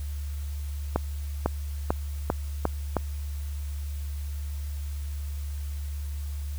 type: accelerating click train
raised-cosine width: 1 ms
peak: -9 dBFS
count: 6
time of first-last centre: 0.96-2.967 s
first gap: 500 ms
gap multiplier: 0.89
effects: added 72 Hz sine -30 dBFS peak until 6.58 s + white hiss -50 dBFS RMS until 6.58 s